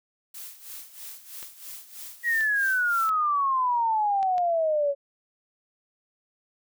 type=noise with tremolo; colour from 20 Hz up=blue; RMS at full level=-39 dBFS; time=0.34-3.1 s; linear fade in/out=5 ms; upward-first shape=sine; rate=3.1 Hz; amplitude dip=75%
type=clicks; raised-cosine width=0.2 ms; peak=-24 dBFS; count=5; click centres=1.428 / 2.408 / 3.091 / 4.229 / 4.381 s
type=exponential sweep; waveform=sine; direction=down; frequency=1922 to 554.4 Hz; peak=-21 dBFS; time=2.23-4.95 s; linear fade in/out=50 ms
effects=none